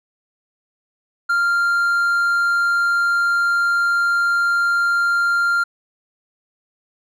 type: tone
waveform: triangle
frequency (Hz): 1393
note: F6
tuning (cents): -5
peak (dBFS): -13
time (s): 1.29-5.64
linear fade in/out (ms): 10
effects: none